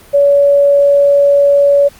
sine tone, 567 Hz, C#5, 39 cents sharp, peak -5 dBFS, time 0.13-1.89 s, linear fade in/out 20 ms, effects pink hiss -41 dBFS RMS until 1.99 s + Opus 48 kbps

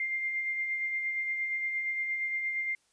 sine tone with tremolo, 2104 Hz, C7, 9 cents sharp, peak -28 dBFS, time 0-2.75 s, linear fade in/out 2 ms, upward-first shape sine, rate 8.6 Hz, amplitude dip 35%, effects white hiss -70 dBFS RMS until 2.92 s + resampled to 22050 Hz

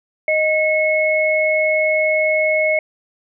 sine tone pair together, 622.3 / 2185 Hz, D#5 / C#7, 0 / -26 cents, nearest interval octave + minor seventh, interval 2174 cents, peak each -16 / -17 dBFS, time 0.28-2.79 s, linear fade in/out 2 ms, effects none

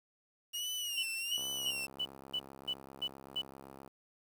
sawtooth tone with vibrato, 2836 Hz, F7, 26 cents sharp, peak -33 dBFS, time 0.53-1.87 s, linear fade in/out 20 ms, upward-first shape sine, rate 1.3 Hz, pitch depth 98 cents each way
sine tone bursts, 2978 Hz, F#7, 11 cents sharp, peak -32 dBFS, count 8, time 0.97-3.418 s, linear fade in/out 10 ms, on 61 ms, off 280 ms
click train, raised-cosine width 1 ms, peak -36 dBFS, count 170, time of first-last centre 1.38-3.876 s, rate 67.7 Hz
effects high-pass 80 Hz 12 dB/octave + 9-bit

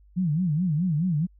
sine tone with vibrato, 165.8 Hz, E3, 10 cents sharp, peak -21 dBFS, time 0.16-1.27 s, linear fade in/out 20 ms, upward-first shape sine, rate 4.7 Hz, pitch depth 220 cents each way, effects added 50 Hz sine -52 dBFS peak until 1.39 s

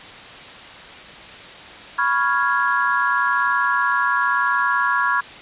sine chord, C# dominant seventh, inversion third, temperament equal, 987.8 / 1108.7 / 1396.9 / 1661.2 Hz, B5 / C#6 / E#6 / G#6, 0 / 0 / 0 / 0 cents, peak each -23 / -22 / -22 / -21 dBFS, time 1.98-5.21 s, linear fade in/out 10 ms, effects white hiss -38 dBFS RMS until 5.41 s + resampled to 8000 Hz

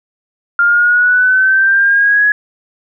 sine exponential sweep, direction up, 1396.9 to 1686 Hz, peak -7 dBFS, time 0.59-2.32 s, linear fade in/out 2 ms, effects none

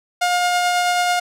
sawtooth tone with tremolo, 712 Hz, F5, 33 cents sharp, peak -11 dBFS, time 0.21-1.2 s, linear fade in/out 10 ms, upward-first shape triangle, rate 9.2 Hz, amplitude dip 25%, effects low-pass 10000 Hz 12 dB/octave

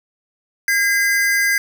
square tone pair together, 1621 / 2042 Hz, G#6 / C7, -42 / -43 cents, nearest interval major third, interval 399 cents, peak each -18 dBFS, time 0.68-1.58 s, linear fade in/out 2 ms, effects 9-bit

